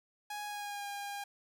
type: tone with pitch glide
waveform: sawtooth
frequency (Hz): 830.6 to 808.4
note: G#5 to G#5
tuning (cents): 0 to -47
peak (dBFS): -35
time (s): 0.3-1.24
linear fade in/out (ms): 5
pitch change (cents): -47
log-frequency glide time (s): 0.46-0.87
effects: none